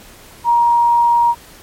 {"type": "tone", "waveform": "sine", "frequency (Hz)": 945, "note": "A#5", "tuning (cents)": 23, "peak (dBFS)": -9, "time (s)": [0.44, 1.35], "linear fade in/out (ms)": 50, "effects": ["pink hiss -41 dBFS RMS until 1.62 s", "MP3 64 kbps"]}